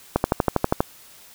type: click train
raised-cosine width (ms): 1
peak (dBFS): -3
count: 9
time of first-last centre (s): 0.16-0.805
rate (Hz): 12.4
effects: white hiss -48 dBFS RMS until 1.34 s